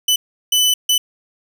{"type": "tone bursts at uneven times", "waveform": "sawtooth", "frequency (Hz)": 2997, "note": "F#7", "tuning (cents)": 22, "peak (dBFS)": -9, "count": 3, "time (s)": [[0.08, 0.16], [0.52, 0.74], [0.89, 0.98]], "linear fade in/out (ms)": 5, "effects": []}